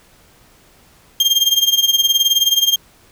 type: tone with tremolo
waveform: 35% pulse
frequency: 3205 Hz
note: G7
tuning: 38 cents sharp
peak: -7 dBFS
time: 1.2-2.76 s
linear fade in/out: 2 ms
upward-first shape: sine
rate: 19 Hz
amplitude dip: 80%
effects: pink hiss -50 dBFS RMS until 3.11 s